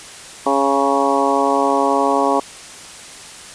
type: harmonic tone with a mistuned harmonic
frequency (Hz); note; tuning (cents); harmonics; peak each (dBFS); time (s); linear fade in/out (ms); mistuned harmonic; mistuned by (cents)
138.59; C#3; 0; 2 / 3 / 4 / 5 / 6 / 7 / 8; -21 / -21 / -21 / -21 / -21 / -21 / -21; 0.46-2.4; 5; 7; -20
effects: white hiss -36 dBFS RMS until 3.54 s + resampled to 22050 Hz